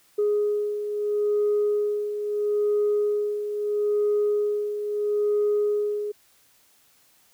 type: beating tone pair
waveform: sine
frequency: 415.3 / 416.06 Hz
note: G#4 / G#4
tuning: 0 / +3 cents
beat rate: 0.76 Hz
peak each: -28 / -21 dBFS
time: 0.18-6.12 s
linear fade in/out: 10 ms
effects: tanh soft clip ceiling -16 dBFS + white hiss -60 dBFS RMS until 7.33 s